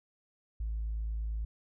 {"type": "tone with tanh clipping", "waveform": "triangle", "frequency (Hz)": 54.4, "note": "A1", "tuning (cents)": -19, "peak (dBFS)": -32, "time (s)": [0.6, 1.45], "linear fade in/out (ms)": 5, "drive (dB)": 5, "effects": []}